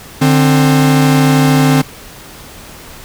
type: tone pair together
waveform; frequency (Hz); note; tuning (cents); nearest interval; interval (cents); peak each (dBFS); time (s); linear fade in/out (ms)
45% pulse; 148.52 / 263.9; D3 / C4; +20 / +15; minor seventh; 995; -10; 0.21-1.82; 10
effects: pink hiss -34 dBFS RMS until 3.04 s